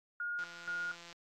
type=tone with tremolo; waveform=sine; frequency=1428 Hz; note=F6; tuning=38 cents sharp; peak=-35 dBFS; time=0.2-0.95 s; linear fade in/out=2 ms; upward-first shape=square; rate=2.1 Hz; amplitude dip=80%
type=click train; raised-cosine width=0.2 ms; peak=-34 dBFS; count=127; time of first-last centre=0.39-1.127 s; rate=171 Hz
effects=AAC 48 kbps